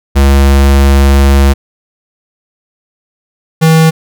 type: tone pair in turn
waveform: square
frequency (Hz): 69 / 160.64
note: C#2 / E3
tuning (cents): -7 / -44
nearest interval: octave + minor third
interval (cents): 1463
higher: second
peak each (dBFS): -4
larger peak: neither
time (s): 0.15-1.54 / 3.61-3.91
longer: first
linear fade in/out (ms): 20
effects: none